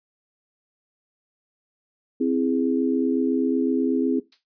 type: chord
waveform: sine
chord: C augmented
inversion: none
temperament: equal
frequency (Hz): 261.6 / 329.6 / 415.3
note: C4 / E4 / G#4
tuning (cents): 0 / 0 / 0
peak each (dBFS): -21 / -25 / -26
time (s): 2.2-4.2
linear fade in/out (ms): 10
type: noise with exponential decay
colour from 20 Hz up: violet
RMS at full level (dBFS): -33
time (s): 4.32-4.44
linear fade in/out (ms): 5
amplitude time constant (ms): 26
effects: noise-tail reverb RT60 0.2 s tail -18 dB re dry + resampled to 11025 Hz